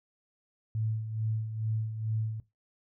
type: tone with tremolo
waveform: sine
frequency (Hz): 110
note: A2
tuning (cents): 0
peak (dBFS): -27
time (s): 0.75-2.4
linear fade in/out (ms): 0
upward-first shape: sine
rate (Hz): 2.3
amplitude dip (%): 60
effects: noise-tail reverb RT60 0.2 s tail -17 dB re dry